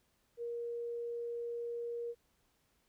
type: tone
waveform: sine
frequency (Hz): 471.8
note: A#4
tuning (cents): +21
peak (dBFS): -37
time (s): 0.37-2.15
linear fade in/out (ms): 50
effects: pink hiss -75 dBFS RMS until 2.88 s